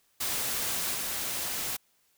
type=noise with level steps; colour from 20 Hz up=white; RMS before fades=-31 / -33 dBFS; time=0.2-1.77 s; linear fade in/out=10 ms; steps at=0.94 s; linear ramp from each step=2 ms; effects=white hiss -69 dBFS RMS until 2.17 s